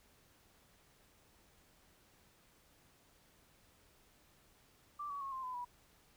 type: tone with pitch steps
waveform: sine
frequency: 1174 / 1131.4 / 1090.3 / 1050.8 / 1012.6 / 975.9 Hz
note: D6 / C#6 / C#6 / C6 / B5 / B5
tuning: -1 / +35 / -29 / +7 / +43 / -21 cents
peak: -40 dBFS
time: 4.99-5.65 s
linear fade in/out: 10 ms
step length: 110 ms
effects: pink hiss -68 dBFS RMS until 6.16 s